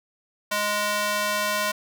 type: tone with high-pass filter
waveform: square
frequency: 207.7 Hz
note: G#3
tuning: in tune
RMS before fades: -25 dBFS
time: 0.51-1.72 s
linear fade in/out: 10 ms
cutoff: 870 Hz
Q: 0.84
effects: none